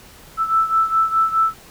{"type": "beating tone pair", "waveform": "sine", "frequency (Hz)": [1318.5, 1323.3], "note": ["E6", "E6"], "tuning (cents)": [0, 6], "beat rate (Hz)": 4.8, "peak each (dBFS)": [-16, -20], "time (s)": [0.37, 1.54], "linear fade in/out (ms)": 50, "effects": ["pink hiss -44 dBFS RMS until 1.7 s"]}